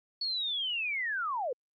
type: linear sweep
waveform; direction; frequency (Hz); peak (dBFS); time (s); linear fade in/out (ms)
sine; down; 4435 to 460.5; -30; 0.21-1.53; 5
effects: Opus 48 kbps